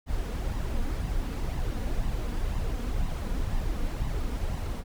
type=noise with flanger; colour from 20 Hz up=brown; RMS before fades=-29 dBFS; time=0.06-4.84 s; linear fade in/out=50 ms; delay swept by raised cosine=1 to 4.2 ms; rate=2 Hz; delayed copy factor=+0.5; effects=none